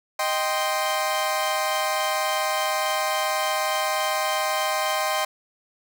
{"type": "chord", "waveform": "sawtooth", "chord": "C minor", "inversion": "first", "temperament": "equal", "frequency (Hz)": [622.3, 784, 1046.5], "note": ["Eb5", "G5", "C6"], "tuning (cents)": [0, 0, 0], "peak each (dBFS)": -23, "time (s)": [0.19, 5.25], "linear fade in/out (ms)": 5, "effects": []}